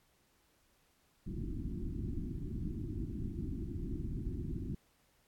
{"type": "low-pass noise", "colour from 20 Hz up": "pink", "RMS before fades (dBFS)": -39, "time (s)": [1.26, 4.75], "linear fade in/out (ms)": 5, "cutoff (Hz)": 360, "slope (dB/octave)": 96, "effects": ["pink hiss -72 dBFS RMS until 5.27 s", "AAC 64 kbps"]}